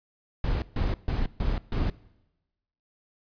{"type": "noise bursts", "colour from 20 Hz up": "brown", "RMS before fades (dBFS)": -26, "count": 5, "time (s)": [0.44, 1.9], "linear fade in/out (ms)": 2, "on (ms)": 180, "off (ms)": 140, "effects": ["noise-tail reverb RT60 1.0 s tail -21 dB re dry", "resampled to 11025 Hz"]}